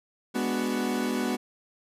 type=chord; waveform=40% pulse; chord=G# half-diminished seventh; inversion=none; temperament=equal with one note detuned; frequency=207.7 / 246.9 / 293.7 / 371.5 Hz; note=G#3 / B3 / D4 / F#4; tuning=0 / 0 / 0 / +7 cents; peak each=-32 / -28 / -34 / -32 dBFS; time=0.34-1.37 s; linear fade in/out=20 ms; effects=resampled to 32000 Hz